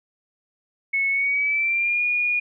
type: tone with pitch glide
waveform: sine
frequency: 2200 to 2441 Hz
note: C#7 to D#7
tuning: -14 to -34 cents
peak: -19 dBFS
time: 0.93-2.4 s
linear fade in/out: 10 ms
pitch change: +180 cents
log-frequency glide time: 1.1-2.03 s
effects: none